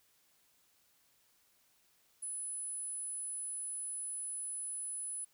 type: tone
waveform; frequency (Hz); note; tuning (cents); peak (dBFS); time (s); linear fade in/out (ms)
sine; 10070; D#9; +20; -38; 2.22-5.25; 10
effects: white hiss -71 dBFS RMS until 5.33 s